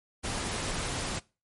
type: noise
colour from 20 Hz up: pink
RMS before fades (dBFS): -33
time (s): 0.23-1.2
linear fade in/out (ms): 20
effects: noise-tail reverb RT60 0.3 s tail -22 dB re dry + MP3 48 kbps